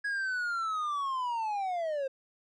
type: linear sweep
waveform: triangle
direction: down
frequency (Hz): 1668 to 523.3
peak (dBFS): -28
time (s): 0.04-2.08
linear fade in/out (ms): 10
effects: resampled to 22050 Hz